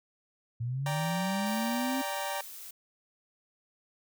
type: linear sweep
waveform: sine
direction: up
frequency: 113.7 to 269.4 Hz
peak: -30 dBFS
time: 0.6-2.02 s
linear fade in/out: 10 ms
type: chord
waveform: sawtooth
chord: G minor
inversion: second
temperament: equal with one note detuned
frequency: 582.6 / 784 / 932.3 Hz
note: D5 / G5 / Bb5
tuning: -14 / 0 / 0 cents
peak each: -33 dBFS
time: 0.86-2.41 s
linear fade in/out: 2 ms
type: noise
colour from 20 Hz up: blue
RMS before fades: -45 dBFS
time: 1.46-2.71 s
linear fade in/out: 5 ms
effects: none